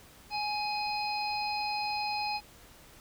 harmonic tone, 835 Hz, G#5, 9 cents sharp, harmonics 1 / 3 / 5 / 6, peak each -32 / -37 / -39 / -40 dBFS, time 0.3-2.41 s, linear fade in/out 50 ms, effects pink hiss -55 dBFS RMS until 3 s

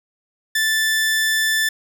sawtooth tone, 1760 Hz, A6, in tune, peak -13 dBFS, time 0.55-1.69 s, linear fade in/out 5 ms, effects none

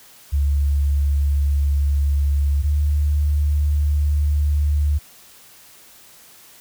sine tone pair in turn, 71.1 / 73.52 Hz, C#2 / D2, +45 / +2 cents, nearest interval minor second, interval 57 cents, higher second, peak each -15 dBFS, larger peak neither, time 0.32-2.63 / 2.63-4.99 s, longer second, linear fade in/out 20 ms, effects white hiss -47 dBFS RMS until 6.6 s

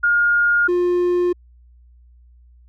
sine / triangle tone pair in turn, 1421 / 354.5 Hz, F6 / F4, +30 / +26 cents, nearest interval 2 octaves, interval 2404 cents, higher first, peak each -13 dBFS, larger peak neither, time 0.03-0.68 / 0.68-1.33 s, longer neither, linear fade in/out 10 ms, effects added 60 Hz sine -46 dBFS peak until 2.68 s

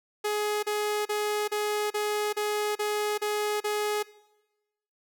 sawtooth tone bursts, 419.4 Hz, G#4, 17 cents sharp, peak -22 dBFS, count 9, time 0.24-4.03 s, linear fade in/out 10 ms, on 390 ms, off 35 ms, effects noise-tail reverb RT60 1.0 s tail -20 dB re dry

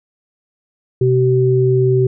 sine tone pair together, 127.34 / 381.6 Hz, C3 / G4, -47 / -47 cents, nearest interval octave + perfect fifth, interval 1900 cents, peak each -13 dBFS, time 1.01-2.07 s, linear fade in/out 5 ms, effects none

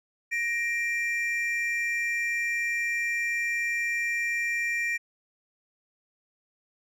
triangle tone pair together, 1872 / 2365 Hz, A#6 / D7, +7 / +12 cents, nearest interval major third, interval 405 cents, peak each -27 dBFS, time 0.31-4.98 s, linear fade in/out 20 ms, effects none

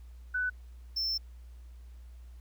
sine / triangle tone pair in turn, 1495 / 5341 Hz, F#6 / E8, +17 / +22 cents, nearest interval octave + minor seventh, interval 2205 cents, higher second, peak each -28 dBFS, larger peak neither, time 0.34-0.5 / 0.96-1.18 s, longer second, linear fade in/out 10 ms, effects added 60 Hz sine -46 dBFS peak until 2.4 s + pink hiss -68 dBFS RMS until 2.4 s

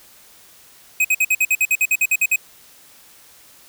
square tone bursts, 2522 Hz, D#7, 23 cents sharp, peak -14 dBFS, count 14, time 1-2.36 s, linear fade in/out 5 ms, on 47 ms, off 54 ms, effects white hiss -48 dBFS RMS until 3.68 s

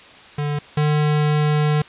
square tone pair in turn, 146.83 / 150.18 Hz, D3 / D3, 0 / +39 cents, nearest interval unison, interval 39 cents, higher second, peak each -21 / -16 dBFS, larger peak second, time 0.38-0.59 / 0.77-1.82 s, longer second, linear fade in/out 5 ms, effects white hiss -43 dBFS RMS until 1.88 s + resampled to 8000 Hz

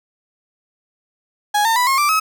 35% pulse tone with pitch steps, 830.6 / 905.8 / 987.8 / 1077.2 / 1174.6 / 1281 Hz, G#5 / A#5 / B5 / C#6 / D6 / E6, 0 / -50 / 0 / -50 / 0 / -50 cents, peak -12 dBFS, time 1.54-2.2 s, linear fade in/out 10 ms, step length 110 ms, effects none

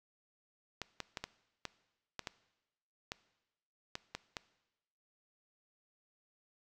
clicks, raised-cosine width 0.2 ms, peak -21 dBFS, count 11, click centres 0.817 / 1.003 / 1.172 / 1.24 / 1.653 / 2.193 / 2.272 / 3.119 / 3.954 / 4.15 / 4.368 s, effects noise-tail reverb RT60 1.0 s tail -19 dB re dry

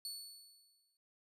sawtooth tone with exponential decay, 4435 Hz, C#8, in tune, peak -37 dBFS, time 0.05-0.97 s, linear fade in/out 1 ms, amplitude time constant 200 ms, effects noise-tail reverb RT60 0.4 s tail -24 dB re dry + resampled to 32000 Hz

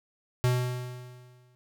square tone with exponential decay, 124.6 Hz, B2, 16 cents sharp, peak -21 dBFS, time 0.44-1.55 s, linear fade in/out 0 ms, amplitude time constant 240 ms, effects none

